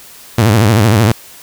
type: tone with vibrato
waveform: sawtooth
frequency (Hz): 109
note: A2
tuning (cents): -16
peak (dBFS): -3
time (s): 0.38-1.12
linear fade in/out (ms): 5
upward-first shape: sine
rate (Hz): 13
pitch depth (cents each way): 170
effects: white hiss -37 dBFS RMS until 1.42 s